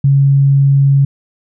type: tone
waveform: sine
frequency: 138.59 Hz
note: C#3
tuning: in tune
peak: -6 dBFS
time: 0.04-1.05 s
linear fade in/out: 5 ms
effects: none